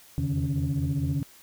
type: tone cluster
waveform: sine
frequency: 81.1 / 85.6 / 135.9 / 151 / 278.4 Hz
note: E2 / F2 / C#3 / D3 / C#4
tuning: -28 / -34 / -34 / +48 / +8 cents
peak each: -34 / -33 / -27 / -28 / -31 dBFS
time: 0.18-1.23 s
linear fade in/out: 0 ms
effects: tanh soft clip ceiling -18 dBFS + white hiss -53 dBFS RMS until 1.42 s